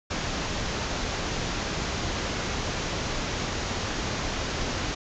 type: low-pass noise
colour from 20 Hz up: pink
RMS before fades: -30 dBFS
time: 0.1-4.95 s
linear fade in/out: 10 ms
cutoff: 7000 Hz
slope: 96 dB/octave
effects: none